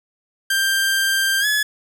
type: tone with pitch glide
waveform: sawtooth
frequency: 1581 to 1704.3 Hz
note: G6 to G#6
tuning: +14 to +44 cents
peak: -13 dBFS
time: 0.5-1.63 s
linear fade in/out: 5 ms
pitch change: +130 cents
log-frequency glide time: 1.4-1.46 s
effects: 8-bit